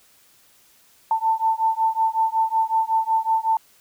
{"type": "beating tone pair", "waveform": "sine", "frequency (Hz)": [889, 894.4], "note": ["A5", "A5"], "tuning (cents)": [18, 28], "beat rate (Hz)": 5.4, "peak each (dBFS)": -21, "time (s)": [1.11, 3.57], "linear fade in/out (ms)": 2, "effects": ["white hiss -56 dBFS RMS until 3.8 s"]}